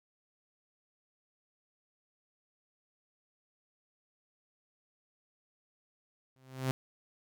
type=tone with exponential growth; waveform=sawtooth; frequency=130.81 Hz; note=C3; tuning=in tune; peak=-23 dBFS; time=6.36-6.71 s; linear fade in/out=0 ms; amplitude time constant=74 ms; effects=none